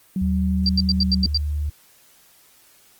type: tone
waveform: sine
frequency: 188.5 Hz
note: F#3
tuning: 32 cents sharp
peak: -20 dBFS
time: 0.16-1.26 s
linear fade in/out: 2 ms
type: tone with pitch glide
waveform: sine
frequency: 77.2 to 74.14 Hz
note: D#2 to D2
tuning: -13 to +17 cents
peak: -21 dBFS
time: 0.21-1.7 s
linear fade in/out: 10 ms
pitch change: -70 cents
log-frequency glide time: 1.03-1.09 s
type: tone bursts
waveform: sine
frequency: 4699 Hz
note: D8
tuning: in tune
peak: -17 dBFS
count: 7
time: 0.66-1.375 s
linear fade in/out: 2 ms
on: 31 ms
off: 83 ms
effects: white hiss -54 dBFS RMS until 2.99 s + Opus 24 kbps